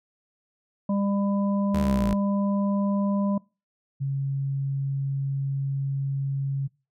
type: harmonic tone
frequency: 200 Hz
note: G3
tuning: 35 cents sharp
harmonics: 1 / 3 / 5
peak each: -22 / -32 / -36 dBFS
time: 0.89-3.38 s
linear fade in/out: 5 ms
type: linear sweep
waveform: sawtooth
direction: down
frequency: 78 to 52.7 Hz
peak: -23 dBFS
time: 1.74-2.14 s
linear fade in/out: 5 ms
type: tone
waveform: sine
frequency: 137.4 Hz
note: C#3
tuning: 15 cents flat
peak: -24 dBFS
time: 4-6.68 s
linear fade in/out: 20 ms
effects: noise-tail reverb RT60 0.3 s tail -24 dB re dry